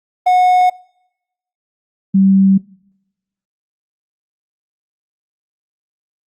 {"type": "tone pair in turn", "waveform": ["triangle", "sine"], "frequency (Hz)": [730, 193.35], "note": ["F#5", "G3"], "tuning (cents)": [-24, -24], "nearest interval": "octave + major seventh", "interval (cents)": 2300, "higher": "first", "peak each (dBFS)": [-6, -7], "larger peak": "first", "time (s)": [[0.26, 0.7], [2.14, 2.58]], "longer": "neither", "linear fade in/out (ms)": 10, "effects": ["noise-tail reverb RT60 0.9 s tail -25 dB re dry", "Opus 32 kbps"]}